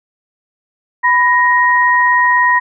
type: tone pair together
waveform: sine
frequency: 992.3 / 1876 Hz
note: B5 / A#6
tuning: +8 / +11 cents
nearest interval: major seventh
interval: 1103 cents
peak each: -11 dBFS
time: 1.03-2.6 s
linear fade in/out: 20 ms
effects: none

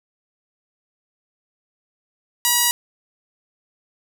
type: tone with band-pass filter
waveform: sawtooth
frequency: 964 Hz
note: B5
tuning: 42 cents flat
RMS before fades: -18 dBFS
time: 2.45-2.71 s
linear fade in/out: 0 ms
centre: 12000 Hz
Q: 0.56
effects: none

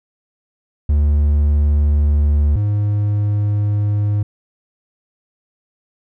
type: tone pair in turn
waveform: triangle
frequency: 73.42 / 103.55 Hz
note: D2 / G#2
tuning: 0 / -5 cents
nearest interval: tritone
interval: 595 cents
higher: second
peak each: -9 / -12 dBFS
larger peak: first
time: 0.89-2.56 / 2.56-4.23 s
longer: neither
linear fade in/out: 5 ms
effects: none

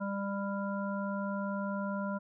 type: harmonic tone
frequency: 198.9 Hz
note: G3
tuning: 25 cents sharp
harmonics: 1 / 3 / 5 / 7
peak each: -34 / -39 / -41 / -42 dBFS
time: 0-2.19 s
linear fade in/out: 20 ms
effects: none

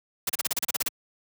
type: noise bursts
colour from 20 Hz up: white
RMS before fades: -26 dBFS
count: 11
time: 0.27-0.885 s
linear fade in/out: 5 ms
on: 25 ms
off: 34 ms
effects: high-pass 100 Hz 12 dB/octave

